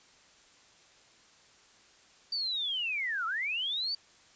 sine linear two-way sweep, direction down then up, 4659 to 1272 to 4659 Hz, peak -30 dBFS, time 2.32-3.95 s, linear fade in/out 5 ms, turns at 3.26 s, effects white hiss -60 dBFS RMS until 4.35 s + resampled to 16000 Hz

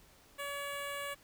10% pulse tone with notch filter, 567 Hz, C#5, 39 cents sharp, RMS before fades -40 dBFS, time 0.38-1.15 s, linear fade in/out 20 ms, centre 4900 Hz, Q 1.1, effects pink hiss -62 dBFS RMS until 1.23 s

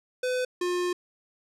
square tone pair in turn, 504 / 356.4 Hz, B4 / F4, +35 / +35 cents, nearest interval tritone, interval 600 cents, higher first, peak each -26 dBFS, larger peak neither, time 0.23-0.45 / 0.61-0.93 s, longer second, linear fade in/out 5 ms, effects low-pass 9000 Hz 12 dB/octave

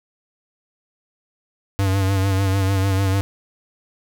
square tone with vibrato, 96.7 Hz, G2, 23 cents flat, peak -17 dBFS, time 1.79-3.21 s, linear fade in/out 0 ms, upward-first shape sine, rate 6.7 Hz, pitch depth 43 cents each way, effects none

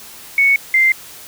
sine tone pair in turn, 2217 / 2088 Hz, C#7 / C7, 0 / -4 cents, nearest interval minor second, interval 104 cents, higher first, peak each -9 dBFS, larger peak neither, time 0.38-0.56 / 0.74-0.92 s, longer neither, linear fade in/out 2 ms, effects white hiss -37 dBFS RMS until 1.27 s

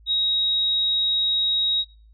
sine tone, 3795 Hz, A#7, 30 cents sharp, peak -19 dBFS, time 0.06-1.85 s, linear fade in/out 50 ms, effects noise-tail reverb RT60 0.4 s tail -18 dB re dry + added 54 Hz sine -48 dBFS peak until 2.13 s

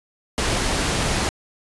pink low-pass noise, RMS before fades -22 dBFS, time 0.38-1.29 s, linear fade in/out 0 ms, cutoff 9700 Hz, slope 12 dB/octave, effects resampled to 24000 Hz

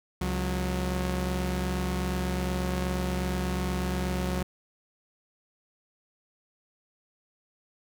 sawtooth tone pair together, 68.29 / 182.3 Hz, C#2 / F#3, -25 / -25 cents, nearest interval octave + perfect fourth, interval 1700 cents, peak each -26 dBFS, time 0.21-4.43 s, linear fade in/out 5 ms, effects none

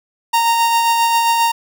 45% pulse tone with tremolo, 926 Hz, A#5, 12 cents flat, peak -11 dBFS, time 0.33-1.52 s, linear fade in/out 10 ms, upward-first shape sine, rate 7.5 Hz, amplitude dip 30%, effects none

